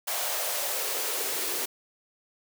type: noise with high-pass filter sweep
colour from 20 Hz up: white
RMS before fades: -30 dBFS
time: 0.07-1.66 s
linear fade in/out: 10 ms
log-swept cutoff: 670 to 350 Hz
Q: 3.2
effects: none